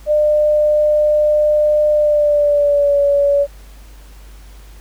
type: tone with pitch glide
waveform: sine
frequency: 601 to 568.6 Hz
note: D5 to C#5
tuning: +40 to +44 cents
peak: -10 dBFS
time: 0.06-3.47 s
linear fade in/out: 50 ms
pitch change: -96 cents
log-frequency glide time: 1.92-3 s
effects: added 50 Hz sine -36 dBFS peak until 4.8 s + pink hiss -47 dBFS RMS until 4.8 s